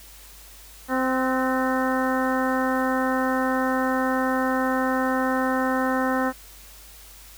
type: harmonic tone with a mistuned harmonic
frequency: 260 Hz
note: C4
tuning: 11 cents flat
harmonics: 1 / 2 / 3 / 4 / 5 / 6 / 7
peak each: -24 / -27 / -29 / -30 / -31 / -32 / -32 dBFS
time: 0.88-6.33 s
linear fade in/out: 50 ms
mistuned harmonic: 6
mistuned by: -43 cents
effects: added 50 Hz sine -48 dBFS peak until 7.37 s + white hiss -47 dBFS RMS until 7.37 s